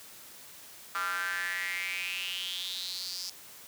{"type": "tone with high-pass filter sweep", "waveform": "square", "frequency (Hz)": 91.7, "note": "F#2", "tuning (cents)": -15, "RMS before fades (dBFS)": -35, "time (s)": [0.95, 3.3], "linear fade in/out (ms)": 0, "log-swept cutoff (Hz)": [1300, 5200], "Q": 6.7, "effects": ["white hiss -50 dBFS RMS until 3.67 s", "high-pass 60 Hz 12 dB/octave"]}